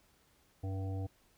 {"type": "harmonic tone", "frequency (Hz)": 96.1, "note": "G2", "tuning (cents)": -34, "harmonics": [1, 3, 5, 7, 8], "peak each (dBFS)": [-35, -45, -49, -52, -53], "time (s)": [0.63, 1.07], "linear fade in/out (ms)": 10, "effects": ["pink hiss -69 dBFS RMS until 1.37 s"]}